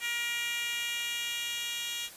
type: tone with high-pass filter sweep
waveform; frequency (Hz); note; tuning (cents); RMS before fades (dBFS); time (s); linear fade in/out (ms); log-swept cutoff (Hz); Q
10% pulse; 473.8; A#4; +28; -34; 0-2.1; 50; 2200 to 3400; 2
effects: white hiss -49 dBFS RMS until 2.16 s + resampled to 32000 Hz

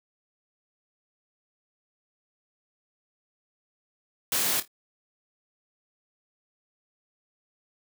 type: noise with echo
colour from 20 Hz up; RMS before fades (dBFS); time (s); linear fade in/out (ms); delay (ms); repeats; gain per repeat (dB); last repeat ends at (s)
white; -26; 4.32-4.6; 2; 26; 3; -12; 4.678
effects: high-pass 100 Hz 12 dB/octave

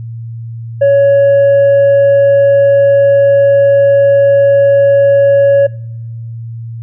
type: tone with tanh clipping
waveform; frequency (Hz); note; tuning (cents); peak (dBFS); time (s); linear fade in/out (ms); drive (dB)
triangle; 559; C#5; +14; -5; 0.81-5.67; 10; 7
effects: noise-tail reverb RT60 0.9 s tail -24 dB re dry + added 115 Hz sine -21 dBFS peak until 6.82 s

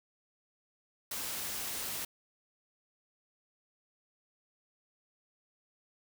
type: noise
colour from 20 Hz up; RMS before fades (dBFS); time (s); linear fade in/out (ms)
white; -38; 1.11-2.05; 5
effects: none

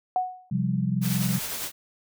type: tone with exponential decay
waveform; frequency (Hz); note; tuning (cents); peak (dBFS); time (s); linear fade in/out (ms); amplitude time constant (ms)
sine; 737; F#5; -7; -18; 0.16-0.5; 1; 73
type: chord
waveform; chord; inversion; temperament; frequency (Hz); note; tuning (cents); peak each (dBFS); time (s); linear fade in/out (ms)
sine; C suspended fourth; none; equal; 130.81 / 174.61 / 196; C3 / F3 / G3; 0 / 0 / 0; -27; 0.51-1.39; 10
type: noise with tremolo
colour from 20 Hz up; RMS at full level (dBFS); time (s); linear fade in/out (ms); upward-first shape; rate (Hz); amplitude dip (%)
white; -31; 1.01-1.72; 50; sine; 10; 30
effects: none

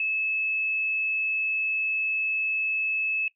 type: tone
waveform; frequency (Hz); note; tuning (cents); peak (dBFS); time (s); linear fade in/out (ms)
sine; 2600; E7; -24; -24; 0-3.28; 2
effects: noise-tail reverb RT60 0.1 s tail -19 dB re dry

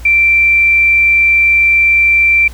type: tone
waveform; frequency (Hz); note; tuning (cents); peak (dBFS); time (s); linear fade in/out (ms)
sine; 2349; D7; 0; -6; 0.05-2.48; 5
effects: added 60 Hz sine -27 dBFS peak until 2.53 s + pink hiss -39 dBFS RMS until 2.53 s

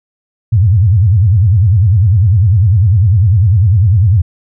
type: tone with vibrato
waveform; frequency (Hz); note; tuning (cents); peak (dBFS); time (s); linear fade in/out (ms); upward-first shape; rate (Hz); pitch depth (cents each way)
sine; 99.5; G2; +26; -5; 0.52-4.22; 10; sine; 10; 280
effects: none

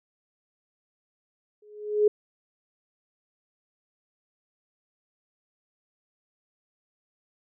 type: tone with exponential growth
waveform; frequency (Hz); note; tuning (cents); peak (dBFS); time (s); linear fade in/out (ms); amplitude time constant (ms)
sine; 419.9; G#4; +19; -14; 1.62-2.08; 5; 100
effects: none

